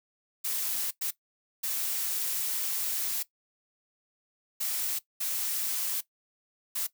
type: noise bursts at uneven times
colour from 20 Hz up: blue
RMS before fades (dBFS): -31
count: 6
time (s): 0.44-0.91 / 1.01-1.11 / 1.63-3.23 / 4.6-4.99 / 5.2-6.01 / 6.75-6.87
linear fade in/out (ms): 10
effects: noise-tail reverb RT60 0.1 s tail -17 dB re dry